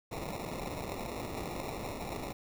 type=noise with sample-and-hold; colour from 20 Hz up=white; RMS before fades=-39 dBFS; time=0.11-2.33 s; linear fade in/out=10 ms; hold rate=1575 Hz; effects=none